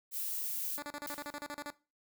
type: noise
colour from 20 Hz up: violet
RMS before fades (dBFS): -37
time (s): 0.11-0.8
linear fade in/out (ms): 50
type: tone bursts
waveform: 10% pulse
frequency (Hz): 291.2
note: D4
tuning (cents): -15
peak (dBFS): -31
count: 12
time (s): 0.78-1.702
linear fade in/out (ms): 0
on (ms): 42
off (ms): 38
type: noise with exponential decay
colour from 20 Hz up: blue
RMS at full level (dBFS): -40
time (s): 1.07-1.47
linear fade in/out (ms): 2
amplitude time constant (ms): 85
effects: noise-tail reverb RT60 0.3 s tail -18 dB re dry